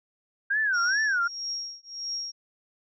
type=tone with vibrato; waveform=sine; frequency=1559 Hz; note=G6; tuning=10 cents flat; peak=-22 dBFS; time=0.5-1.28 s; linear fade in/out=10 ms; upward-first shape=sine; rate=2.4 Hz; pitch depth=210 cents each way
type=tone with tremolo; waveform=sine; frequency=5588 Hz; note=F8; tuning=in tune; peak=-28 dBFS; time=0.73-2.32 s; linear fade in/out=20 ms; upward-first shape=triangle; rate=1.6 Hz; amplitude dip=100%
effects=none